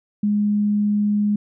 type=tone; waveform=sine; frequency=207.4 Hz; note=G#3; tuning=2 cents flat; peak=-16 dBFS; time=0.23-1.36 s; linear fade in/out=5 ms; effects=none